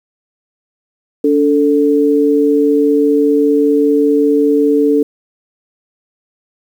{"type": "tone pair together", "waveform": "sine", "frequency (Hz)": [287.6, 442.5], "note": ["D4", "A4"], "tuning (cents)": [-36, 10], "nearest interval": "perfect fifth", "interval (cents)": 746, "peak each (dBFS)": -11, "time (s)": [1.24, 5.03], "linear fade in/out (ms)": 5, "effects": ["7-bit"]}